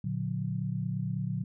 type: chord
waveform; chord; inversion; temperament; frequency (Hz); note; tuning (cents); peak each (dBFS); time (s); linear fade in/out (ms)
sine; Bb augmented; none; just; 116.54 / 145.68 / 182.1; Bb2 / D3 / F#3; 0 / -14 / -27; -34; 0.04-1.44; 5
effects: none